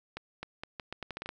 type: accelerating click train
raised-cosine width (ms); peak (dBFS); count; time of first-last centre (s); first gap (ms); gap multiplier
0.3; -22; 11; 0.17-1.291; 260; 0.79
effects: none